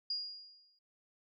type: tone with exponential decay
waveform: sine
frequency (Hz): 4849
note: D#8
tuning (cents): -45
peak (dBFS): -32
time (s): 0.1-0.79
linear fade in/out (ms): 5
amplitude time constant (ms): 150
effects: none